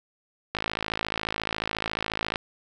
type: click train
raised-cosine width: 0.3 ms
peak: -11 dBFS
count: 99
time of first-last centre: 0.55-2.358 s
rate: 54.2 Hz
effects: none